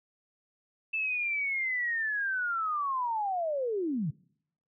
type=linear sweep; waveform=sine; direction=down; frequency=2649 to 131.2 Hz; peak=-28 dBFS; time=0.93-4.11 s; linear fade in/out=10 ms; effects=noise-tail reverb RT60 0.7 s tail -25 dB re dry